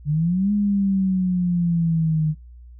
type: exponential two-way sweep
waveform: sine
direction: up then down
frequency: 143.1 to 207.7 to 152.7 Hz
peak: -17 dBFS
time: 0.05-2.35 s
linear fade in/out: 50 ms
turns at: 0.52 s
effects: noise-tail reverb RT60 0.2 s tail -24 dB re dry + added 60 Hz sine -40 dBFS peak until 2.79 s